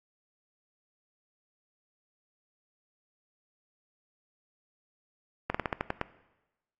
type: slowing click train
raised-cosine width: 0.5 ms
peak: -13 dBFS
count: 8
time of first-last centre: 5.5-6.014 s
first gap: 45 ms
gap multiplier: 1.16
effects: noise-tail reverb RT60 1.0 s tail -18 dB re dry + AAC 32 kbps